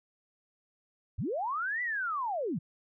sine linear two-way sweep, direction up then down, 58.27 to 2000 to 127 Hz, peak -30 dBFS, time 1.18-2.59 s, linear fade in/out 10 ms, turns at 1.82 s, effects none

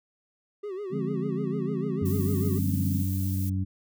triangle tone with vibrato, 392 Hz, G4, in tune, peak -30 dBFS, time 0.63-2.59 s, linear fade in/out 10 ms, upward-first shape sine, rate 6.7 Hz, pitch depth 120 cents each way
sine chord, D half-diminished seventh, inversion none, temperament equal, 146.83 / 174.61 / 207.7 / 261.6 Hz, D3 / F3 / Ab3 / C4, 0 / 0 / 0 / 0 cents, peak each -33 dBFS, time 0.9-3.05 s, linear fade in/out 50 ms
harmonic tone, 94.7 Hz, F#2, 41 cents sharp, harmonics 1 / 2 / 3, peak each -26 / -32 / -36 dBFS, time 2.01-3.65 s, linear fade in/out 20 ms
violet noise, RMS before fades -40 dBFS, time 2.05-3.5 s, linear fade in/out 10 ms
effects none

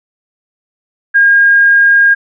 sine tone, 1621 Hz, G#6, 42 cents flat, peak -4 dBFS, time 1.14-2.15 s, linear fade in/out 20 ms, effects none

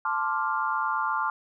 sine chord, D minor seventh, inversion second, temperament equal, 880 / 1046.5 / 1174.7 / 1396.9 Hz, A5 / C6 / D6 / F6, 0 / 0 / 0 / 0 cents, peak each -30 dBFS, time 0.05-1.3 s, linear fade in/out 2 ms, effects none

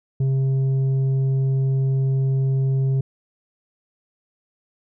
sine tone with tanh clipping, 134 Hz, C3, 42 cents sharp, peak -18 dBFS, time 0.2-3.01 s, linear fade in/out 5 ms, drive 5 dB, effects none

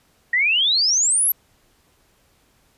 sine exponential sweep, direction up, 1867 to 12000 Hz, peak -15 dBFS, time 0.33-1.32 s, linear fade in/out 5 ms, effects pink hiss -60 dBFS RMS until 2.77 s + resampled to 32000 Hz

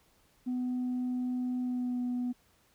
sine tone with pitch glide, 250.2 to 246.6 Hz, B3 to B3, +23 to -2 cents, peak -28 dBFS, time 0.46-2.33 s, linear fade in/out 20 ms, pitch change -25 cents, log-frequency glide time 1.59-2.01 s, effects tanh soft clip ceiling -28 dBFS + pink hiss -67 dBFS RMS until 2.74 s

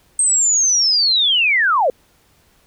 sine linear sweep, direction down, 8430 to 466.2 Hz, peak -12 dBFS, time 0.19-1.9 s, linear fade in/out 2 ms, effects pink hiss -56 dBFS RMS until 2.66 s

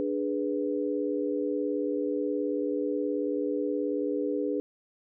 sine chord, G# diminished, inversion second, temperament equal, 293.7 / 415.3 / 493.9 Hz, D4 / G#4 / B4, 0 / 0 / 0 cents, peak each -30 / -31 / -32 dBFS, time 0-4.6 s, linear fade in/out 0 ms, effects none

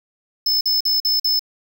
square tone bursts, 5240 Hz, E8, 11 cents flat, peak -16 dBFS, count 5, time 0.46-1.394 s, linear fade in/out 5 ms, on 150 ms, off 46 ms, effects none

